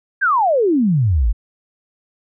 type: exponential sweep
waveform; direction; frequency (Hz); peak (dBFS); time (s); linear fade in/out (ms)
sine; down; 1661.2 to 46.25; -12; 0.21-1.33; 20
effects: none